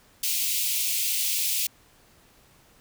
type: high-pass noise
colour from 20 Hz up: white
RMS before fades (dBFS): -26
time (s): 0.23-1.67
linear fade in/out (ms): 5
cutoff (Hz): 2300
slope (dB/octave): 48
effects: pink hiss -58 dBFS RMS until 2.8 s